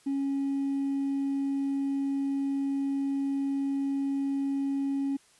triangle tone with hard clipping, 275.8 Hz, C#4, 9 cents flat, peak -26 dBFS, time 0.06-5.17 s, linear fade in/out 10 ms, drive 2 dB, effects white hiss -61 dBFS RMS until 5.39 s + resampled to 24000 Hz

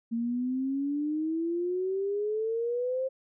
sine exponential sweep, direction up, 228.2 to 532 Hz, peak -27 dBFS, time 0.11-3.09 s, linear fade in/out 20 ms, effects none

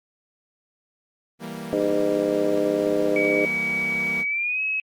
sawtooth chord, E diminished, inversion none, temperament equal, 164.81 / 196 / 233.1 Hz, E3 / G3 / Bb3, 0 / 0 / 0 cents, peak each -33 / -33 / -31 dBFS, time 1.39-4.25 s, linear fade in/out 50 ms
harmonic tone, 101.9 Hz, G#2, 32 cents flat, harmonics 3 / 4 / 5 / 6, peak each -25 / -25 / -25 / -25 dBFS, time 1.73-3.45 s, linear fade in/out 0 ms
sine tone with pitch glide, 2270 to 2563 Hz, C#7 to E7, +41 to -49 cents, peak -22 dBFS, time 3.16-4.8 s, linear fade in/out 2 ms, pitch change +210 cents, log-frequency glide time 4.27-4.61 s
effects Opus 32 kbps

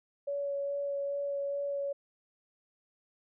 sine tone with vibrato, 564 Hz, C#5, 30 cents sharp, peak -31 dBFS, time 0.27-1.93 s, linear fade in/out 10 ms, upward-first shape sine, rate 2.4 Hz, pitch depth 10 cents each way, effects none

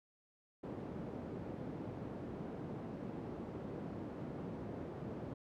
white band-pass noise, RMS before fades -45 dBFS, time 0.63-5.34 s, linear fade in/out 10 ms, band 100 to 350 Hz, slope 12 dB/octave, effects none

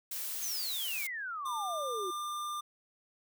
blue noise, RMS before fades -38 dBFS, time 0.11-1.07 s, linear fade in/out 5 ms
sine exponential sweep, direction down, 6530 to 349.2 Hz, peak -36 dBFS, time 0.42-2.11 s, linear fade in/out 10 ms
square tone, 1196 Hz, D6, 31 cents sharp, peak -36 dBFS, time 1.45-2.61 s, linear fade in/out 10 ms
effects none

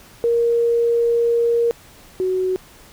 sine tone pair in turn, 468.6 / 371.9 Hz, A#4 / F#4, +9 / +9 cents, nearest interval major third, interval 400 cents, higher first, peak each -14 / -17 dBFS, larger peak first, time 0.24-1.71 / 2.2-2.56 s, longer first, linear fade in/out 0 ms, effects pink hiss -46 dBFS RMS until 2.92 s

